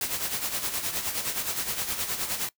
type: noise with tremolo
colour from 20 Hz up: white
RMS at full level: -28 dBFS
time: 0.01-2.49 s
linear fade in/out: 2 ms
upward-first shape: sine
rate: 9.6 Hz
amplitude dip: 60%
effects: noise-tail reverb RT60 0.1 s tail -20 dB re dry